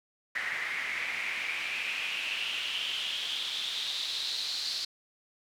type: noise with band-pass filter sweep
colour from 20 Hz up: pink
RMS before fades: -34 dBFS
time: 0.35-4.85 s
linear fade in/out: 5 ms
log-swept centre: 1900 to 4400 Hz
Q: 5.9
effects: none